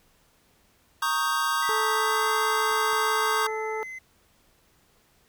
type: chord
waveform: square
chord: Eb dominant seventh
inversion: second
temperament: equal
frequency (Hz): 932.3 / 1108.7 / 1244.5 / 1568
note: Bb5 / Db6 / Eb6 / G6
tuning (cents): 0 / 0 / 0 / 0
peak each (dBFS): -32 / -29 / -29 / -30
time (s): 1.02-3.47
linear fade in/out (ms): 5
type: tone with pitch glide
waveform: triangle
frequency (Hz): 1975.5 to 2051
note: B6 to C7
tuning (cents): 0 to -35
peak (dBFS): -34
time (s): 1.62-3.99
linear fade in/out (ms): 10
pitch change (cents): +65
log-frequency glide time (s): 1.94-2.33
type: harmonic tone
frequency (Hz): 437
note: A4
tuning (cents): -12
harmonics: 1 / 2 / 3 / 4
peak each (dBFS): -30 / -33 / -38 / -48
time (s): 1.69-3.83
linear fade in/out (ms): 0
type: clicks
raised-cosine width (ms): 2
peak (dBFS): -40 / -38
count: 2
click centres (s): 2.714 / 2.932
effects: pink hiss -63 dBFS RMS until 5.28 s